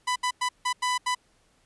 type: tone bursts at uneven times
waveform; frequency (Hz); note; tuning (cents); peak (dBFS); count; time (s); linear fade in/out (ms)
sawtooth; 997; B5; +16; -20; 6; 0.07-0.16 / 0.23-0.31 / 0.41-0.49 / 0.65-0.73 / 0.82-0.98 / 1.06-1.15; 10
effects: pink hiss -65 dBFS RMS until 1.65 s + resampled to 24000 Hz